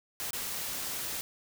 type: noise with dropouts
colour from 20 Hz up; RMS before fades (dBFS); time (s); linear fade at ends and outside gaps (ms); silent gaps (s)
white; -36; 0.2-1.21; 0; 0.307-0.332
effects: none